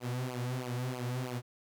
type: tone with flanger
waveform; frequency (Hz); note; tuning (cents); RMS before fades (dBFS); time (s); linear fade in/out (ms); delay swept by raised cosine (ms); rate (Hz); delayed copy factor
sawtooth; 125.1; B2; +23; -36; 0-1.42; 50; 0.53 to 5.23; 3.1; -0.95
effects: none